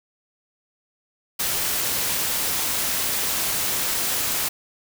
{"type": "noise", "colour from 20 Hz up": "white", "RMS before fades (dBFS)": -24, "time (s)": [1.39, 4.49], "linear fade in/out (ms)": 10, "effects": []}